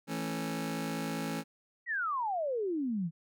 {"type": "chord", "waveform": "sawtooth", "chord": "A major", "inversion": "second", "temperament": "just", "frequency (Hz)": [165, 220, 275], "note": ["E3", "A3", "C#4"], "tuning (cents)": [2, 0, -14], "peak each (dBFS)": -34, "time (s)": [0.07, 1.44], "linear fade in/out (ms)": 50}
{"type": "exponential sweep", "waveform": "sine", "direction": "down", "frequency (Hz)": [1979, 155.6], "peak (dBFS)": -30, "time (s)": [1.86, 3.11], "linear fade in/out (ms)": 50}
{"effects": []}